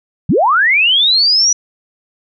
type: linear sweep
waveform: sine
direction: up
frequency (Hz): 110 to 5920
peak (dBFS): -8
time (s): 0.29-1.53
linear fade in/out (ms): 5
effects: none